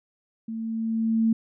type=tone with level ramp; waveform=sine; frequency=224.6 Hz; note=A3; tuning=36 cents sharp; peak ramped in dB=-30 to -17 dBFS; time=0.48-1.33 s; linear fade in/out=5 ms; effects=none

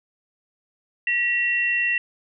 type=tone pair together; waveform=sine; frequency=1929 / 2728 Hz; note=B6 / F7; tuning=-41 / -41 cents; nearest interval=tritone; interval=600 cents; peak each=-22 dBFS; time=1.07-1.98 s; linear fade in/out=2 ms; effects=none

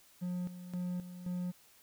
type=tone with tremolo; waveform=triangle; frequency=179.1 Hz; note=F3; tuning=44 cents sharp; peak=-32 dBFS; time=0.21-1.52 s; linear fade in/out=20 ms; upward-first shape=square; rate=1.9 Hz; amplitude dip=70%; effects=white hiss -63 dBFS RMS until 1.82 s

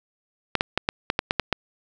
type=clicks; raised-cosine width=0.3 ms; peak=-4 dBFS; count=9; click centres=0.553 / 0.609 / 0.776 / 0.889 / 1.101 / 1.191 / 1.309 / 1.397 / 1.527 s; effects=none

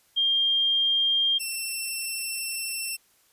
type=tone pair in turn; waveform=sine / 10% pulse; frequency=3204 / 2694 Hz; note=G7 / E7; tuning=+37 / +37 cents; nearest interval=minor third; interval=300 cents; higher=first; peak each=-20 dBFS; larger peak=neither; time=0.16-1.39 / 1.39-2.97 s; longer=second; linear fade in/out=20 ms; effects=white hiss -63 dBFS RMS until 3.32 s + resampled to 32000 Hz

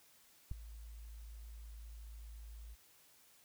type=tone with ADSR envelope; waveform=sine; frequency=55 Hz; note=A1; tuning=in tune; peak=-30 dBFS; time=0.51-2.76 s; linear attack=5 ms; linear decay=6 ms; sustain=-18 dB; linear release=33 ms; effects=white hiss -66 dBFS RMS until 3.44 s

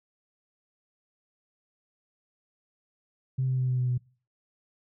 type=tone with pitch steps; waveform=sine; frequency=130.81 / 129.46 / 128.12 / 126.79 / 125.48 / 124.18 Hz; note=C3 / C3 / C3 / B2 / B2 / B2; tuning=0 / -18 / -36 / +46 / +28 / +10 cents; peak=-23 dBFS; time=3.38-3.98 s; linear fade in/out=10 ms; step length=100 ms; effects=noise-tail reverb RT60 0.4 s tail -24 dB re dry + tanh soft clip ceiling -19 dBFS

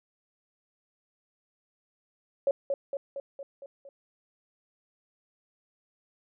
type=tone with echo; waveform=sine; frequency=554.4 Hz; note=C#5; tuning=in tune; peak=-21 dBFS; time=2.47-2.51 s; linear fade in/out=2 ms; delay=230 ms; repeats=6; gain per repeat=-4 dB; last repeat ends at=3.89 s; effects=none

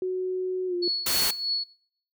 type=tone with pitch glide; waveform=sine; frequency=370 to 352.3 Hz; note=F#4 to F4; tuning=0 to +15 cents; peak=-25 dBFS; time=0.02-0.88 s; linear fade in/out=2 ms; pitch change=-85 cents; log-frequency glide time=0.67-0.75 s
type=tone with tremolo; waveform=sine; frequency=4388 Hz; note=C#8; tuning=18 cents flat; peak=-23 dBFS; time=0.82-1.64 s; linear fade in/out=10 ms; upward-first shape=triangle; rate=3.2 Hz; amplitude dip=75%
type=noise; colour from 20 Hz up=white; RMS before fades=-26 dBFS; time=1.06-1.31 s; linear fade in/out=5 ms
effects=noise-tail reverb RT60 0.6 s tail -22 dB re dry

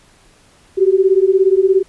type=beating tone pair; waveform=sine; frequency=373.8 / 390.8 Hz; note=F#4 / G4; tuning=+18 / -5 cents; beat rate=17 Hz; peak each=-12 dBFS; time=0.77-1.83 s; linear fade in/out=20 ms; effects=pink hiss -50 dBFS RMS until 1.88 s + resampled to 24000 Hz

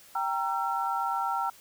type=chord; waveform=sine; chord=E diminished; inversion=first; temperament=equal with one note detuned; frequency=784 / 932.3 / 1348.5 Hz; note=G5 / Bb5 / E6; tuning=0 / 0 / +39 cents; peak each=-31 dBFS; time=0.15-1.5 s; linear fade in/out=5 ms; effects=white hiss -54 dBFS RMS until 1.6 s

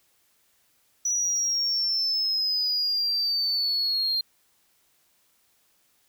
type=exponential sweep; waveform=sine; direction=down; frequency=5900 to 4186 Hz; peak=-21 dBFS; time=1.05-4.21 s; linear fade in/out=5 ms; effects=tanh soft clip ceiling -20 dBFS + white hiss -66 dBFS RMS until 6.08 s

